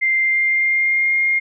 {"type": "tone with pitch glide", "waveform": "sine", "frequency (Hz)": [2093, 2127], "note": ["C7", "C7"], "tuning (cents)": [0, 28], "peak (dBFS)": -14, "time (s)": [0.01, 1.4], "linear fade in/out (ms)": 20, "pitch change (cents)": 28, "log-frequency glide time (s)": [0.2, 1.15], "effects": []}